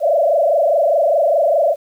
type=tone with frequency modulation; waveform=sine; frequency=622.3 Hz; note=D#5; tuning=in tune; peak=-11 dBFS; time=0-1.76 s; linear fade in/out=50 ms; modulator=24.9 Hz; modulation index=2.6; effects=8-bit